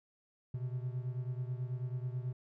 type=beating tone pair; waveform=triangle; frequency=123.47 / 132.67 Hz; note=B2 / C3; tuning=0 / +24 cents; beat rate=9.2 Hz; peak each=-35 / -39 dBFS; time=0.54-2.33 s; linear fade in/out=5 ms; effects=none